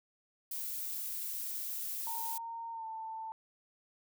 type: noise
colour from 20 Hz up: violet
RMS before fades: -39 dBFS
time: 0.51-2.38 s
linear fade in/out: 5 ms
type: tone with pitch glide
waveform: sine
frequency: 920 to 889.2 Hz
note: A#5 to A5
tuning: -23 to +18 cents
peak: -39 dBFS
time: 2.07-3.32 s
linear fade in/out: 0 ms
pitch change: -59 cents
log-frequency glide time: 2.72-2.85 s
effects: none